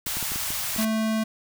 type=band-stop noise; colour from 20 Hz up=white; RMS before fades=-29 dBFS; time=0.06-0.85 s; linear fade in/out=5 ms; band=160 to 640 Hz; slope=24 dB/octave
type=clicks; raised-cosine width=3 ms; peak=-24 dBFS; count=7; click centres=0.068 / 0.17 / 0.227 / 0.319 / 0.359 / 0.505 / 0.763 s
type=tone; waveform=square; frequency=220 Hz; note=A3; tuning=in tune; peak=-23 dBFS; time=0.78-1.24 s; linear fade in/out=10 ms
effects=none